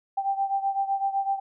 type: beating tone pair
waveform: sine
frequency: 784 / 791.9 Hz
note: G5 / G5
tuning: 0 / +17 cents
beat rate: 7.9 Hz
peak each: -25 / -29 dBFS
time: 0.17-1.4 s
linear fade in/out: 10 ms
effects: none